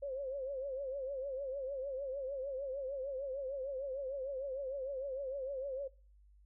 sine tone with vibrato, 540 Hz, C#5, 45 cents flat, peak -37 dBFS, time 0.02-5.88 s, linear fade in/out 10 ms, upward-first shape triangle, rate 6.6 Hz, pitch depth 110 cents each way, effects noise-tail reverb RT60 0.4 s tail -24 dB re dry + added 50 Hz sine -60 dBFS peak until 6.45 s

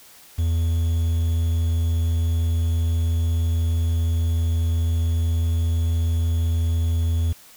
triangle tone with quantisation, 83 Hz, E2, 12 cents sharp, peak -16 dBFS, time 0.38-7.33 s, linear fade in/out 10 ms, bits 7, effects white hiss -48 dBFS RMS until 7.56 s

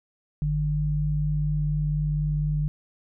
sine tone pair together, 49.82 / 149.3 Hz, G1 / D3, +29 / +29 cents, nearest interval octave + perfect fifth, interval 1900 cents, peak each -28 / -23 dBFS, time 0.42-2.68 s, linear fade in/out 0 ms, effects none

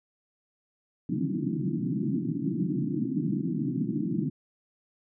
pink band-pass noise, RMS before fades -29 dBFS, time 1.09-4.3 s, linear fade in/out 5 ms, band 130 to 340 Hz, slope 96 dB/octave, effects none

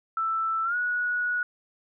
sine tone with pitch glide, 1325 to 1461.7 Hz, E6 to F#6, +9 to -22 cents, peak -24 dBFS, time 0.17-1.43 s, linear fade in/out 2 ms, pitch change +169 cents, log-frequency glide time 0.64-0.76 s, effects none

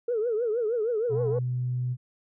sine tone with vibrato, 454.9 Hz, A#4, 42 cents flat, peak -23 dBFS, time 0.08-1.39 s, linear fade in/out 5 ms, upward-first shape triangle, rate 6.4 Hz, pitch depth 170 cents each way
sine tone, 124.8 Hz, B2, 19 cents sharp, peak -25 dBFS, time 1.09-1.97 s, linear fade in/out 50 ms
effects tanh soft clip ceiling -19 dBFS

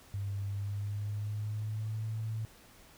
sine tone with pitch glide, 99.6 to 110.51 Hz, G2 to A2, +28 to +8 cents, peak -33 dBFS, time 0.14-2.45 s, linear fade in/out 0 ms, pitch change +180 cents, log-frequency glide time 0.48-2.13 s, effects pink hiss -58 dBFS RMS until 2.97 s

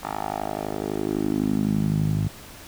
10% pulse tone with band-pass filter sweep, 51.91 Hz, G#1, in tune, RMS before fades -25 dBFS, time 0.03-2.28 s, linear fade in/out 5 ms, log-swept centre 1000 to 120 Hz, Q 2.8, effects pink hiss -43 dBFS RMS until 2.67 s

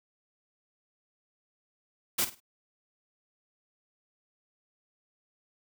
white noise with echo, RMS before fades -27 dBFS, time 2.18-2.25 s, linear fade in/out 10 ms, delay 51 ms, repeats 3, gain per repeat -12 dB, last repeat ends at 2.403 s, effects none

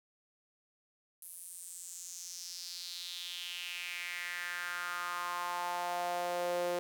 sawtooth tone with high-pass filter sweep, 176 Hz, F3, 14 cents sharp, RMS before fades -39 dBFS, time 1.22-6.79 s, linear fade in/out 0 ms, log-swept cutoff 11000 to 460 Hz, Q 3.9, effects 10-bit

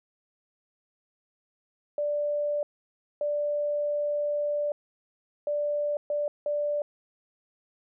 sine tone bursts at uneven times, 587.3 Hz, D5, in tune, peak -25 dBFS, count 5, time 1.98-2.63 / 3.21-4.72 / 5.47-5.97 / 6.1-6.28 / 6.46-6.82 s, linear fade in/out 2 ms, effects none

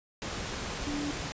sine tone in noise, 290.5 Hz, D4, 19 cents flat, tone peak -32 dBFS, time 0.87-1.11 s, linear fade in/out 0 ms, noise pink, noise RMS -36 dBFS, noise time 0.22-1.32 s, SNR +1 dB, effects resampled to 16000 Hz

